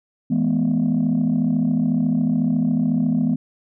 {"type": "chord", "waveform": "sine", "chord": "E major", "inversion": "none", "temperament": "equal with one note detuned", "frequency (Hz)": [164.81, 212.9, 246.9], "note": ["E3", "G#3", "B3"], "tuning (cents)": [0, 43, 0], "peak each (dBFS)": [-21, -20, -18], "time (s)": [0.3, 3.36], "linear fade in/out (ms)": 10, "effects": ["tanh soft clip ceiling -12 dBFS"]}